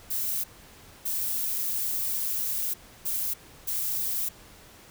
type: noise bursts at uneven times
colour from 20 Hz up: violet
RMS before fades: -29 dBFS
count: 4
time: 0.1-0.44 / 1.05-2.74 / 3.05-3.34 / 3.67-4.29 s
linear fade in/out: 10 ms
effects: pink hiss -51 dBFS RMS until 4.9 s